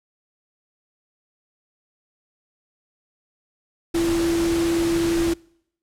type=tone in noise; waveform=sine; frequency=335.8 Hz; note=E4; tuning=32 cents sharp; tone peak=-18 dBFS; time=3.94-5.34 s; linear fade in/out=10 ms; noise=pink; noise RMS=-29 dBFS; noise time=3.94-5.34 s; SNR=+8 dB; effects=noise-tail reverb RT60 0.7 s tail -25 dB re dry + low-pass 11000 Hz 12 dB/octave